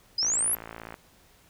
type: exponential sweep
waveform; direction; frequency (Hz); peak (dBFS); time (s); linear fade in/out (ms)
sine; up; 4863 to 11840; -23; 0.18-0.55; 5
type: click train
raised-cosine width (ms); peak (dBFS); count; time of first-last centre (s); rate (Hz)
0.5; -24; 41; 0.23-0.942; 56.2
effects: pink hiss -59 dBFS RMS until 1.49 s